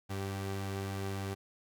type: tone pair together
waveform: sawtooth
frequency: 98 / 388.4 Hz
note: G2 / G4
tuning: 0 / -16 cents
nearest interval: 2 octaves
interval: 2384 cents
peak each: -32 / -39 dBFS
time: 0.09-1.35 s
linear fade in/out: 20 ms
effects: none